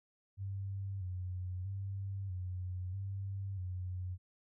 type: tone with vibrato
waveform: sine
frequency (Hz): 94.5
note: F#2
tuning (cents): +37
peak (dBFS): -37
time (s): 0.37-4.18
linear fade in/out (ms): 50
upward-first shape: square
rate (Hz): 0.78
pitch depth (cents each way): 60
effects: none